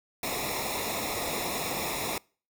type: noise with comb filter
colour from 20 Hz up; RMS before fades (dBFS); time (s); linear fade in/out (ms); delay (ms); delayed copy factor
pink; -32; 0.23-2.18; 2; 0.65; -0.85
effects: noise-tail reverb RT60 0.4 s tail -26 dB re dry